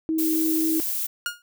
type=tone; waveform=sine; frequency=319.5 Hz; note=D#4; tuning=46 cents sharp; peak=-21 dBFS; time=0.09-0.8 s; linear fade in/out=0 ms
type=noise; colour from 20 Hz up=violet; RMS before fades=-27 dBFS; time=0.18-1.07 s; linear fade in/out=10 ms
type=tone with exponential decay; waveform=sawtooth; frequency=1427 Hz; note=F6; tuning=37 cents sharp; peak=-18 dBFS; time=1.26-1.42 s; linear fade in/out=1 ms; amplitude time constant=34 ms
effects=none